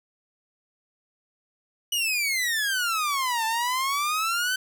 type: exponential two-way sweep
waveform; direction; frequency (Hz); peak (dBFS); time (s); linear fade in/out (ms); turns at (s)
sawtooth; down then up; 2960 to 880 to 1541; -20; 1.92-4.56; 5; 3.45
effects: 10-bit